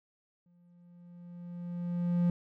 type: tone with exponential growth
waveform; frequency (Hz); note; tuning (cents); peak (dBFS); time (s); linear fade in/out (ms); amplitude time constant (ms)
triangle; 174.61; F3; 0; -21; 0.46-2.3; 2; 400
effects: none